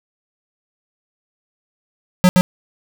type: tone with echo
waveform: square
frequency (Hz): 181.9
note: F#3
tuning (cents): -29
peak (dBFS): -8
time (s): 2.24-2.29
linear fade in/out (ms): 0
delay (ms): 120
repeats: 1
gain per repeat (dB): -2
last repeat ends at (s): 2.41
effects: none